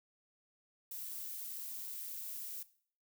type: noise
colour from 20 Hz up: violet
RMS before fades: -44 dBFS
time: 0.91-2.63 s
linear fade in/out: 5 ms
effects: noise-tail reverb RT60 0.5 s tail -17 dB re dry